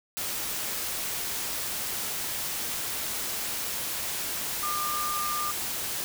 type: tone in noise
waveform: sine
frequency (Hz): 1200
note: D6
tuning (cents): +37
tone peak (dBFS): -29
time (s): 4.63-5.51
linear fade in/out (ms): 0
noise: white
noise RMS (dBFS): -32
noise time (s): 0.17-6.04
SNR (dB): 0
effects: none